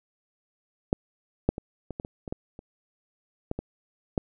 clicks, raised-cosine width 2 ms, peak -8 / -7 / -20 / -21 / -19 / -24 / -23 / -17 / -28 / -15 / -18 / -11 dBFS, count 12, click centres 0.929 / 1.49 / 1.581 / 1.907 / 1.999 / 2.049 / 2.278 / 2.325 / 2.591 / 3.514 / 3.59 / 4.178 s, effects none

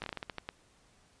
slowing click train, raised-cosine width 0.3 ms, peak -21 dBFS, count 10, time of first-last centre 0.02-0.49 s, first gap 19 ms, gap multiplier 1.24, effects pink hiss -65 dBFS RMS until 1.2 s + resampled to 22050 Hz

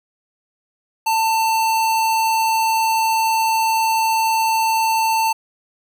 square tone, 893 Hz, A5, 25 cents sharp, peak -16 dBFS, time 1.06-5.33 s, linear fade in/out 10 ms, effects none

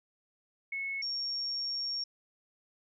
sine tone pair in turn, 2195 / 5531 Hz, C#7 / F8, -18 / -18 cents, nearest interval octave + major third, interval 1600 cents, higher second, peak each -33 / -32 dBFS, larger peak second, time 0.72-1.02 / 1.02-2.04 s, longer second, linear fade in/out 5 ms, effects none

